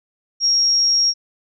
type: tone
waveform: sine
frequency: 5588 Hz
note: F8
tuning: in tune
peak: -13 dBFS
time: 0.4-1.14 s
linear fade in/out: 50 ms
effects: none